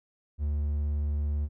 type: tone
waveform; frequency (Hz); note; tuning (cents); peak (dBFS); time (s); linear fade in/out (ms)
triangle; 73.5; D2; +2; -24; 0.38-1.49; 50
effects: none